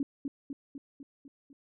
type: tone with echo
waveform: sine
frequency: 277.2 Hz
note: C#4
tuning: in tune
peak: -27 dBFS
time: 0-0.03 s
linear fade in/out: 2 ms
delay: 250 ms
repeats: 6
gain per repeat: -4 dB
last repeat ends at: 1.53 s
effects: none